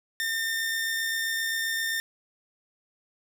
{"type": "tone with amplitude modulation", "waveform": "sawtooth", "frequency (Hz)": 1810, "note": "A6", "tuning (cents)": 48, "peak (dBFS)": -22, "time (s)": [0.2, 2], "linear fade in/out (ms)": 0, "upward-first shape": "sine", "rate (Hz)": 67.6, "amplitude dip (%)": 25, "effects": []}